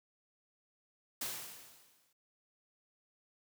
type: noise with exponential decay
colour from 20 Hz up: white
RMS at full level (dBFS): -37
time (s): 1.21-2.13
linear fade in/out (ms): 5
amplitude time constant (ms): 200
effects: high-pass 80 Hz 12 dB/octave